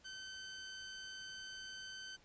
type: tone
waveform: 15% pulse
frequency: 1535 Hz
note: G6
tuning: 37 cents flat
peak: -40 dBFS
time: 0.04-2.17 s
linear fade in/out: 20 ms
effects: pink hiss -67 dBFS RMS until 2.24 s + resampled to 16000 Hz